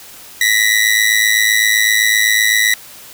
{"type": "ring-modulated tone", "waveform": "sawtooth", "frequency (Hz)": 1942, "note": "B6", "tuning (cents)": -30, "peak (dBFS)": -4, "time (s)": [0.41, 2.74], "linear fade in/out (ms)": 0, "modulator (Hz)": 53.9, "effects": ["white hiss -37 dBFS RMS until 3.13 s"]}